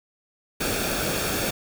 pink noise with comb filter, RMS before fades -26 dBFS, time 0.6-1.51 s, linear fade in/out 10 ms, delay 1 ms, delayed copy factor -0.55, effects none

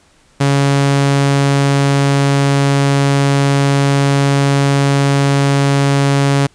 sawtooth tone, 139.7 Hz, C#3, 14 cents sharp, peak -6 dBFS, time 0.4-6.47 s, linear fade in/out 10 ms, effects pink hiss -51 dBFS RMS until 6.54 s + resampled to 22050 Hz

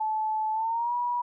sine tone with pitch glide, 868 to 968.7 Hz, A5 to B5, -24 to -34 cents, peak -25 dBFS, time 0-1.22 s, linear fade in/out 10 ms, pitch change +190 cents, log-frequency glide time 0.52-0.94 s, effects none

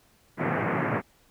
pink band-pass noise, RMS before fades -27 dBFS, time 0.37-1.02 s, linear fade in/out 50 ms, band 110 to 2200 Hz, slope 48 dB/octave, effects pink hiss -62 dBFS RMS until 1.3 s

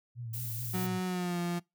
sine tone with vibrato, 116.54 Hz, A#2, in tune, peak -37 dBFS, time 0.15-1.01 s, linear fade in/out 50 ms, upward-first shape sine, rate 4.6 Hz, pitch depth 66 cents each way
violet noise, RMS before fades -40 dBFS, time 0.33-0.87 s, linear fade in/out 10 ms
35% pulse tone with pitch glide, 184.1 to 173.77 Hz, F#3 to F3, -8 to -8 cents, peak -29 dBFS, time 0.73-1.6 s, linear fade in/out 20 ms, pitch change -100 cents, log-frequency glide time 1.05-1.39 s
effects noise-tail reverb RT60 0.2 s tail -24 dB re dry

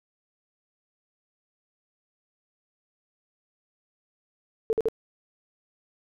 sine tone bursts, 445.6 Hz, A4, 22 cents sharp, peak -20 dBFS, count 3, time 4.7-4.885 s, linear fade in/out 0 ms, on 29 ms, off 49 ms, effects none

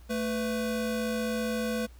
square tone pair together, 221.5 / 498.5 Hz, A3 / B4, +12 / +16 cents, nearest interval octave + major second, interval 1404 cents, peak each -31 / -33 dBFS, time 0.09-1.87 s, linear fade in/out 20 ms, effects added 60 Hz sine -48 dBFS peak until 1.99 s + pink hiss -61 dBFS RMS until 1.99 s

